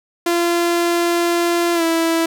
sawtooth tone with pitch glide, 343.5 to 329.7 Hz, F4 to E4, -29 to 0 cents, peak -11 dBFS, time 0.26-2.26 s, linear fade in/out 5 ms, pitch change -71 cents, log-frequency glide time 1.74-1.83 s, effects none

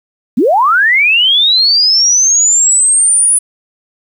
sine linear sweep, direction up, 196 to 9956 Hz, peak -6 dBFS, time 0.37-3.39 s, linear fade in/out 10 ms, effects 7-bit

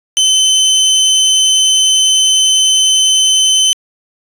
25% pulse tone, 3058 Hz, G7, 44 cents flat, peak -4 dBFS, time 0.17-3.73 s, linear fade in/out 0 ms, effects resampled to 32000 Hz

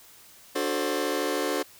sawtooth chord, D dominant seventh, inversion none, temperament just, 293.7 / 367.1 / 440.5 / 528.6 Hz, D4 / F#4 / A4 / C5, 0 / -14 / +2 / +18 cents, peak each -27 dBFS, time 0.55-1.63 s, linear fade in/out 10 ms, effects white hiss -52 dBFS RMS until 1.79 s

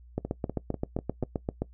two click trains, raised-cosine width 2 ms, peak -19 / -15 dBFS, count 5 / 12, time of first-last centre 0.25-1.235 / 0.18-1.62 s, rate 4.06 / 7.64 Hz, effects noise-tail reverb RT60 0.1 s tail -20 dB re dry + added 60 Hz sine -49 dBFS peak until 1.73 s

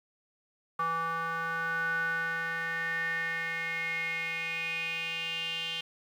square tone with band-pass filter sweep, 165.1 Hz, E3, 3 cents sharp, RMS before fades -33 dBFS, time 0.79-5.81 s, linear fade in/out 5 ms, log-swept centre 1200 to 3000 Hz, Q 8.2, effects 10-bit

